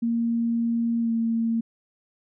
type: tone with pitch glide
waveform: sine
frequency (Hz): 232.3 to 228.4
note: A#3 to A#3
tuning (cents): -6 to -35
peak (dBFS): -21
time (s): 0.02-1.61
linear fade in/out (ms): 10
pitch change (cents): -29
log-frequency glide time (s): 1-1.11
effects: none